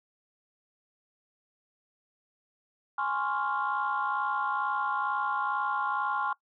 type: chord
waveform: sine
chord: Db major seventh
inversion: second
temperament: equal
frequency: 830.6 / 1046.5 / 1108.7 / 1396.9 Hz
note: Ab5 / C6 / Db6 / F6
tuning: 0 / 0 / 0 / 0 cents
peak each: -32 / -32 / -33 / -32 dBFS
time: 2.98-6.33 s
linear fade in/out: 5 ms
effects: noise-tail reverb RT60 0.1 s tail -21 dB re dry + tanh soft clip ceiling -19 dBFS